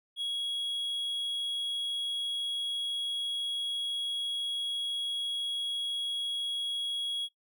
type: tone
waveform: triangle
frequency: 3322 Hz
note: G#7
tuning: in tune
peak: -29 dBFS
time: 0.16-7.29 s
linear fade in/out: 50 ms
effects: noise-tail reverb RT60 0.1 s tail -20 dB re dry